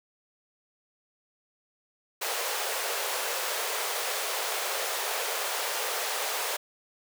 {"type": "high-pass noise", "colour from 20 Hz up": "pink", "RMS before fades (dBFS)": -31, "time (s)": [2.21, 6.57], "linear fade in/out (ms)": 10, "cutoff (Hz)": 430, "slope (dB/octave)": 48, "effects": []}